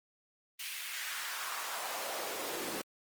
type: noise with high-pass filter sweep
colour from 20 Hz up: pink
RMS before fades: -39 dBFS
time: 0.59-2.82 s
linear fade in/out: 10 ms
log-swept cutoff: 2700 to 290 Hz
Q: 1.7
effects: Opus 24 kbps